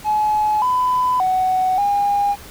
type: tone with pitch steps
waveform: triangle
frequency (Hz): 850 / 1003 / 746 / 811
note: G#5 / B5 / F#5 / G#5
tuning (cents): +40 / +26 / +14 / -41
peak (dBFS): -11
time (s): 0.04-2.36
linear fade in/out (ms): 50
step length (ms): 580
effects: tanh soft clip ceiling -12 dBFS + pink hiss -39 dBFS RMS until 2.5 s